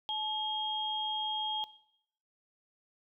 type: tone pair together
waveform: sine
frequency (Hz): 860 / 3247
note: A5 / G#7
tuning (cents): -40 / -40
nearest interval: octave + major seventh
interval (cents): 2300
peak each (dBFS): -37 / -33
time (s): 0.09-1.64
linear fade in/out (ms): 0
effects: noise-tail reverb RT60 0.7 s tail -18 dB re dry